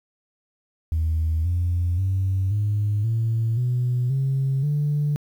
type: tone with pitch steps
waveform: sine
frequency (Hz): 80.2 / 87.46 / 95.37 / 104.01 / 113.42 / 123.69 / 134.88 / 147.09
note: E2 / F2 / G2 / G#2 / A#2 / B2 / C#3 / D3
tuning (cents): -47 / +3 / -47 / +3 / -47 / +3 / -47 / +3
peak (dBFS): -18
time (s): 0.92-5.16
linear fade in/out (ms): 0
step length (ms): 530
effects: tanh soft clip ceiling -16 dBFS + 9-bit